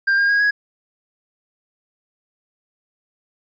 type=tone with pitch steps; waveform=triangle; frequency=1591 / 1615.1 / 1639.5 / 1664.3 Hz; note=G6 / G#6 / G#6 / G#6; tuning=+25 / -49 / -23 / +3 cents; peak=-12 dBFS; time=0.07-0.51 s; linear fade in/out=10 ms; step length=110 ms; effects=resampled to 16000 Hz